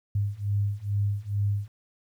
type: beating tone pair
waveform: sine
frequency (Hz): 100.4 / 102.7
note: G2 / G#2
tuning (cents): +42 / -19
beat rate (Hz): 2.3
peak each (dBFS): -28 / -27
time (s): 0.15-1.68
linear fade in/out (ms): 5
effects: 10-bit